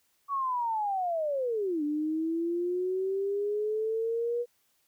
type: linear two-way sweep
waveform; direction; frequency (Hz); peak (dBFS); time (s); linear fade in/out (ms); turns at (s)
sine; down then up; 1137 to 292.9 to 483.6; -27; 0.28-4.46; 50; 1.83
effects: white hiss -71 dBFS RMS until 4.87 s

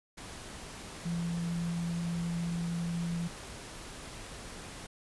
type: tone in noise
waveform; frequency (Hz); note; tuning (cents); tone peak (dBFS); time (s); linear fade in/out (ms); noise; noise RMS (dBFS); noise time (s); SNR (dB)
sine; 170.3; F3; -43; -31; 1.05-3.28; 10; pink; -45; 0.17-4.87; +11
effects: resampled to 24000 Hz

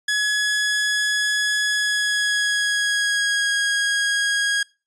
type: tone with pitch glide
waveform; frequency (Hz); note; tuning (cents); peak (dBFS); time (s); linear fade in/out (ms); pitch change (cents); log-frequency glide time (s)
sawtooth; 1687 to 1642.8; G#6 to G#6; +27 to -19; -15; 0.08-4.63; 5; -46; 1.69-3.54
effects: noise-tail reverb RT60 0.3 s tail -24 dB re dry + resampled to 22050 Hz

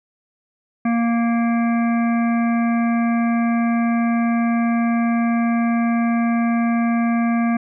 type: harmonic tone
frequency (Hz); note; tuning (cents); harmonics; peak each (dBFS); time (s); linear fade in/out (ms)
233.1; A#3; 0; 1 / 3 / 5 / 7 / 9 / 10; -16 / -26 / -30 / -33 / -35 / -36; 0.85-7.57; 5
effects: none

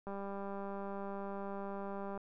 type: click train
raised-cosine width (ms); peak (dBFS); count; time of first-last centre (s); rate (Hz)
1; -30; 418; 0.07-2.176; 198
effects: none

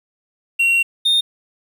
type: tone pair in turn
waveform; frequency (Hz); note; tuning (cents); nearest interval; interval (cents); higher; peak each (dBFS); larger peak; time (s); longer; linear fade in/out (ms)
triangle; 2742 / 3661; F7 / A#7; -32 / -32; perfect fourth; 500; second; -11; neither; 0.59-0.83 / 1.05-1.21; first; 10
effects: 8-bit

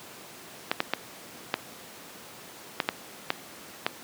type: clicks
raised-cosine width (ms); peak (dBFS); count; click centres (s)
0.3; -7; 8; 0.715 / 0.804 / 0.936 / 1.541 / 2.802 / 2.889 / 3.304 / 3.865
effects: pink hiss -45 dBFS RMS until 4.03 s + high-pass 200 Hz 12 dB/octave

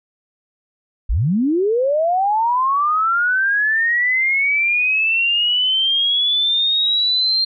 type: linear sweep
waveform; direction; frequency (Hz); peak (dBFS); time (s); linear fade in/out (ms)
sine; up; 34.65 to 4199; -14; 1.09-7.45; 10
effects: none

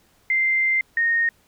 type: tone pair in turn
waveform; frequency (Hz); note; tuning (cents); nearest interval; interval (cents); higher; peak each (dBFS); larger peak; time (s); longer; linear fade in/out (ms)
sine; 2087 / 1852.9; C7 / A#6; -5 / -11; major second; 206; first; -17; neither; 0.3-0.81 / 0.97-1.29; first; 2
effects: pink hiss -60 dBFS RMS until 1.47 s

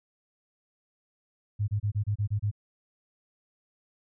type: tone bursts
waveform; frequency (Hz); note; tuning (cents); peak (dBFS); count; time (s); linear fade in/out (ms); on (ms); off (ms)
sine; 103.83; G#2; 0; -24; 8; 1.59-2.514; 20; 91; 28
effects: none

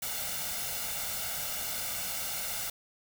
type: noise with comb filter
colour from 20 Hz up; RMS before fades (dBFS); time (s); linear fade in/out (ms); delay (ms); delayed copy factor
white; -35; 0.02-2.7; 5; 1.4; +0.7
effects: none

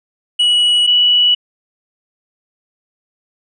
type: tone pair in turn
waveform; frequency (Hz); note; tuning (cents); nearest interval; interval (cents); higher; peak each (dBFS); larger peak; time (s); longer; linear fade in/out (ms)
triangle / sine; 2928 / 2944; F#7 / F#7; -19 / -9; unison; 10; second; -8; neither; 0.39-0.87 / 0.87-1.35; neither; 10
effects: resampled to 24000 Hz

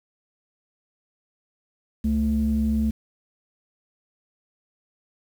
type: tone pair together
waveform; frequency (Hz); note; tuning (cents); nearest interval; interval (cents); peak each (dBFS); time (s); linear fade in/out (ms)
sine; 69.3 / 220; C#2 / A3; 0 / 0; octave + minor sixth; 2000; -23 / -20; 2.04-2.91; 10
effects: tanh soft clip ceiling -14 dBFS + 8-bit

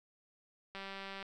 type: click train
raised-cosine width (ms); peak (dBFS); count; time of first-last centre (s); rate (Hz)
0.3; -29; 94; 0.75-1.227; 195
effects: none

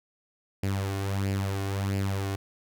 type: tone with flanger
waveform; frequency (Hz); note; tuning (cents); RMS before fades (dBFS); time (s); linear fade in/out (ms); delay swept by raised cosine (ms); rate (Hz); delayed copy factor
sawtooth; 98; G2; 0; -29; 0.63-2.36; 5; 0.4 to 2.8; 1.5; +0.6
effects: none

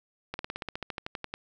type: slowing click train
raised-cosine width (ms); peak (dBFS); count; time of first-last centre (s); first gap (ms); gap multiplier
0.3; -18; 15; 0.34-1.34; 51; 1.05
effects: none

